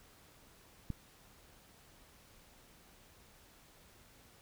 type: click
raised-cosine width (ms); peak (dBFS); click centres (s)
5; -25; 0.903
effects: pink hiss -62 dBFS RMS until 4.41 s